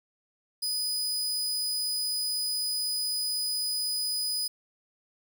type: tone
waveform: sawtooth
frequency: 4978 Hz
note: D#8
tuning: in tune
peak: -25 dBFS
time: 0.62-4.48 s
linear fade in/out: 10 ms
effects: 10-bit